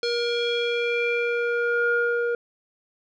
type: tone with low-pass filter sweep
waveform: square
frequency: 474.5 Hz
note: A#4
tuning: 31 cents sharp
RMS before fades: -24 dBFS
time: 0.03-2.35 s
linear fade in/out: 2 ms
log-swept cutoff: 4500 to 1100 Hz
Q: 4.3
effects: none